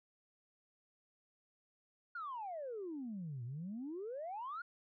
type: exponential two-way sweep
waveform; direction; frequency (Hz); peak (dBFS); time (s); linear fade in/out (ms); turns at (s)
sine; down then up; 1459 to 114.8 to 1459; -40; 2.15-4.62; 5; 3.44
effects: tanh soft clip ceiling -37 dBFS

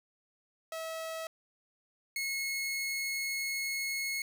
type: tone pair in turn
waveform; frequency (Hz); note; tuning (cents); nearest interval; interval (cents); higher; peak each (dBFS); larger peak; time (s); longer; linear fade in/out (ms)
sawtooth; 647 / 2176; E5 / C#7; -32 / -33; octave + major sixth; 2099; second; -33 / -29; second; 0.72-1.27 / 2.16-4.22; second; 2
effects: none

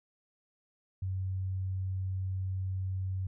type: tone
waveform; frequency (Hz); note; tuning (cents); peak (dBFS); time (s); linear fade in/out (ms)
sine; 94.3; F#2; +33; -31; 1.02-3.27; 5
effects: none

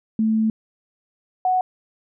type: tone pair in turn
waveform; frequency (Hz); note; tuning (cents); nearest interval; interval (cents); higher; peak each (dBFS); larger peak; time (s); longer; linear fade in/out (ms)
sine; 220 / 740; A3 / F#5; 0 / 0; octave + major sixth; 2100; second; -16; neither; 0.19-0.5 / 1.45-1.61; first; 2
effects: none

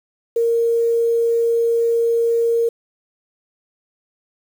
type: tone with quantisation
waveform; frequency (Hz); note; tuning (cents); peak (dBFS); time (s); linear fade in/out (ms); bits
sine; 464.2; A#4; -7; -14; 0.36-2.69; 5; 7
effects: none

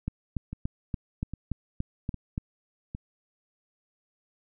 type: two click trains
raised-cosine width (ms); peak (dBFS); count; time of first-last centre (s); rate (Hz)
5; -23 / -17; 4 / 9; 0.53-2.949 / 0.08-2.379; 1.24 / 3.48
effects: none

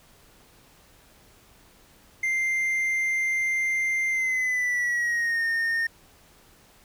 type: tone with pitch glide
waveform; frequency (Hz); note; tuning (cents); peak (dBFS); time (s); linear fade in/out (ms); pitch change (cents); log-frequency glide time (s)
triangle; 2093 to 1832.6; C7 to A#6; 0 to -30; -21; 2.23-5.87; 5; -230; 4.1-5.44
effects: pink hiss -56 dBFS RMS until 6.84 s

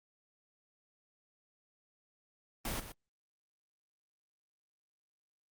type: noise with echo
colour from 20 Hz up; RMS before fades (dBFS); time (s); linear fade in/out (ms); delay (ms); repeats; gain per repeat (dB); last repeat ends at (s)
pink; -37; 2.65-2.8; 2; 120; 1; -10; 2.92
effects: Opus 24 kbps

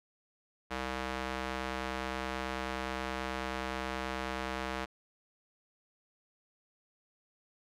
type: tone with band-pass filter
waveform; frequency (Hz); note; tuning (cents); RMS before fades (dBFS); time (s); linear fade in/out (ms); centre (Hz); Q
square; 64.7; C2; -19; -37; 0.7-4.86; 20; 1500; 0.58
effects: none

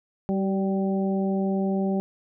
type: harmonic tone with a mistuned harmonic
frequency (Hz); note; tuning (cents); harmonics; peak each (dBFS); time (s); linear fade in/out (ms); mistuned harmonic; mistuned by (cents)
194.1; G3; -17; 1 / 2 / 3 / 4; -23 / -29 / -33 / -35; 0.29-2; 0; 2; -24
effects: none

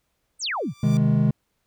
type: exponential sweep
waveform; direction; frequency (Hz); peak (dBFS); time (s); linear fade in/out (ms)
sine; down; 9397 to 99.8; -24; 0.39-0.74; 50
type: tone with exponential growth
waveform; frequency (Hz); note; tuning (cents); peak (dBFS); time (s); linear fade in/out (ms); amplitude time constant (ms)
10% pulse; 1174.7; D6; 0; -28; 0.41-0.97; 0; 120
type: chord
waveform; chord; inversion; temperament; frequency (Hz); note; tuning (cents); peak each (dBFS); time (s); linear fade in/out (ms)
triangle; Ab major; first; just; 129.78 / 155.74 / 207.7; C3 / Eb3 / Ab3; -14 / +2 / 0; -19; 0.83-1.31; 5
effects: pink hiss -73 dBFS RMS until 1.66 s

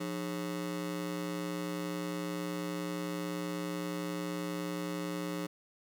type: ring-modulated tone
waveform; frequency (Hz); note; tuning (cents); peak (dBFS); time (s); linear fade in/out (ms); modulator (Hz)
30% pulse; 239; A#3; +43; -29; 0-5.47; 10; 64.2
effects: 11-bit

